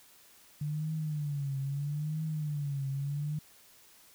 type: tone with vibrato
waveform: sine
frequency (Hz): 146.5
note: D3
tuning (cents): -4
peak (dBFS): -31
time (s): 0.61-3.39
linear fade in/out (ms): 5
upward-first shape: triangle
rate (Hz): 0.77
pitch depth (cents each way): 140
effects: white hiss -59 dBFS RMS until 4.14 s